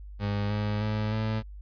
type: tone with pitch steps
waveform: 30% pulse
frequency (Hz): 102.2 / 104.59 / 107.03 / 109.54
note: G#2 / G#2 / A2 / A2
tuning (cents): -27 / +13 / -47 / -7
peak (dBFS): -24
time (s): 0.19-1.43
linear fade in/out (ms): 50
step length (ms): 310
effects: added 50 Hz sine -40 dBFS peak until 1.61 s + resampled to 11025 Hz